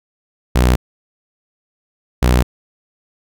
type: tone pair in turn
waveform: sawtooth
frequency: 61.8 / 61.8 Hz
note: B1 / B1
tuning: +2 / +2 cents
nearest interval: unison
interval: 0 cents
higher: neither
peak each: -6 dBFS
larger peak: neither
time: 0.55-0.76 / 2.22-2.43 s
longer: neither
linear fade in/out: 10 ms
effects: none